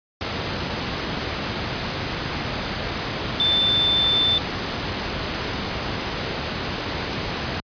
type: tone in noise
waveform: sine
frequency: 3545 Hz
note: A7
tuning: 12 cents sharp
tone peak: -17 dBFS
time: 3.4-4.38 s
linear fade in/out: 0 ms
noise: pink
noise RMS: -26 dBFS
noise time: 0.21-7.6 s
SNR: +6 dB
effects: high-pass 60 Hz 12 dB/octave + resampled to 11025 Hz